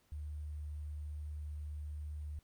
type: tone with sample-and-hold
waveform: sine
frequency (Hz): 74.9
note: D2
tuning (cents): +35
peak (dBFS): -40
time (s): 0.12-2.39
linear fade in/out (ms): 0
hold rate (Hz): 8820
effects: pink hiss -73 dBFS RMS until 2.43 s